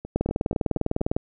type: two click trains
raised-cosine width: 2 ms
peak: -21 / -9 dBFS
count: 5 / 21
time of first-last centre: 0.05-1.009 / 0.16-1.165 s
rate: 4.17 / 19.9 Hz
effects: none